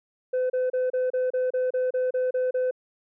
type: tone bursts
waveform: sine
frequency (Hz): 508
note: B4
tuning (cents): +49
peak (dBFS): -19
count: 12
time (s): 0.33-2.711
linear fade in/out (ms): 10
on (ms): 170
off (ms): 31
effects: tanh soft clip ceiling -21 dBFS